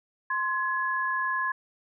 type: tone pair together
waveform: sine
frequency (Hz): 1046.5 / 1688.9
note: C6 / G#6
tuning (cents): 0 / +29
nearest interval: minor sixth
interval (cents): 829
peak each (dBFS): -28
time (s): 0.3-1.52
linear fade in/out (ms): 5
effects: none